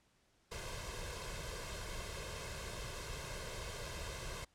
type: noise with comb filter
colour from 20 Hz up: pink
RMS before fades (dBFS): -44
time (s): 0.51-4.45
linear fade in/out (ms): 10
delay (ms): 1.9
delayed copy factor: +0.7
effects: pink hiss -73 dBFS RMS until 4.54 s + low-pass 9000 Hz 12 dB/octave